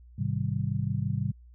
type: chord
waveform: sine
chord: Ab major seventh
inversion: none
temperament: just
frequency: 103.83 / 129.78 / 155.74 / 194.67 Hz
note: Ab2 / C3 / Eb3 / G3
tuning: 0 / -14 / +2 / -12 cents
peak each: -31 / -30 / -34 / -34 dBFS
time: 0.18-1.32 s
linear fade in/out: 10 ms
effects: added 60 Hz sine -49 dBFS peak until 1.54 s